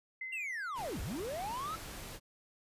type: tone with exponential decay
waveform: sine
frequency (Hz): 2055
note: C7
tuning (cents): -32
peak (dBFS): -37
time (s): 0.21-1.09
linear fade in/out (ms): 5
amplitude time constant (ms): 190
type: linear two-way sweep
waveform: triangle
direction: down then up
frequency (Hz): 2798 to 34.57 to 1343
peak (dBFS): -35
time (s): 0.32-1.76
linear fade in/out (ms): 10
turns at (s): 1.01
type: noise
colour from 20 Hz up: pink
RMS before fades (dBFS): -46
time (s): 0.74-2.2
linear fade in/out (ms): 50
effects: resampled to 32000 Hz